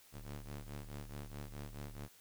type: ring-modulated tone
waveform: sawtooth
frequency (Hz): 72.3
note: D2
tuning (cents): -27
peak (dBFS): -38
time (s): 0.12-2.09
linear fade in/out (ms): 50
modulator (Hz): 38.5
effects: white hiss -63 dBFS RMS until 2.2 s